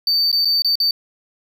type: tone with dropouts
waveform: triangle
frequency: 4583 Hz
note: D8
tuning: 43 cents flat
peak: -13 dBFS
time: 0.07-0.91 s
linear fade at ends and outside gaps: 2 ms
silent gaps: 0.316-0.327 / 0.448-0.454 / 0.621-0.646 / 0.755-0.801 s
effects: none